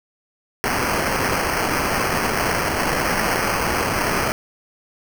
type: noise with sample-and-hold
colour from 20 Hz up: violet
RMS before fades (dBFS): -21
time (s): 0.64-4.32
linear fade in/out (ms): 0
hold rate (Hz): 3675
effects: none